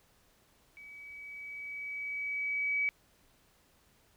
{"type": "tone with level ramp", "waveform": "sine", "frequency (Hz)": 2279, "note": "C#7", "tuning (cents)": 47, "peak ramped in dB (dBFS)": [-48, -27], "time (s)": [0.77, 2.89], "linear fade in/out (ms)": 0, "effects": ["pink hiss -67 dBFS RMS until 4.16 s"]}